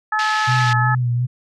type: harmonic tone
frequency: 430 Hz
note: A4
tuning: 40 cents flat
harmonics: 2 / 3 / 4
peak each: -21 / -21 / -21 dBFS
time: 0.12-0.95 s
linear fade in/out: 5 ms
type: band-pass noise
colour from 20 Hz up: pink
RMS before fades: -28 dBFS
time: 0.19-0.73 s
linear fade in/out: 0 ms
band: 1900 to 5400 Hz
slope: 24 dB/octave
type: tone with vibrato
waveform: sine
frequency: 123.47 Hz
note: B2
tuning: in tune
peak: -16 dBFS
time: 0.47-1.27 s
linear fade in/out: 20 ms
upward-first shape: sine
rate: 2.7 Hz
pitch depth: 48 cents each way
effects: none